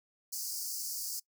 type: high-pass noise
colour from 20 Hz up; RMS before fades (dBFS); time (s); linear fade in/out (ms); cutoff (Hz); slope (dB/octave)
pink; -38; 0.32-1.2; 10; 4600; 96
effects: noise-tail reverb RT60 0.1 s tail -22 dB re dry